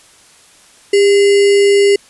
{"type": "tone with sample-and-hold", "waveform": "sine", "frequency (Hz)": 401.1, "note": "G4", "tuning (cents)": 40, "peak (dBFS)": -6, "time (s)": [0.93, 1.96], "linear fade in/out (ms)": 5, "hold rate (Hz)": 2450, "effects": ["white hiss -45 dBFS RMS until 2.09 s", "resampled to 24000 Hz"]}